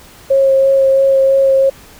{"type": "tone with vibrato", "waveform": "sine", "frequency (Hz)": 540, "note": "C#5", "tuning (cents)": -45, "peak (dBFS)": -7, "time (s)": [0.3, 1.7], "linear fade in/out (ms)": 10, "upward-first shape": "sine", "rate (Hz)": 3, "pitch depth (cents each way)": 12, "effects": ["pink hiss -40 dBFS RMS until 1.99 s"]}